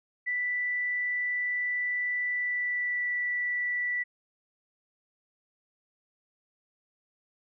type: tone with pitch glide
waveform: sine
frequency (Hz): 1975.5 to 1963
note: B6 to B6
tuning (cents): 0 to -11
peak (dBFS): -27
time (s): 0.26-4.04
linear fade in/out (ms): 20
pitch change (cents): -11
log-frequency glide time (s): 2.3-3.1
effects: none